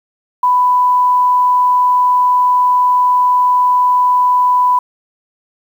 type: tone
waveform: sine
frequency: 994 Hz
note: B5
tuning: 11 cents sharp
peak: -8 dBFS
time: 0.43-4.79 s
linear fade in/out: 5 ms
effects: 7-bit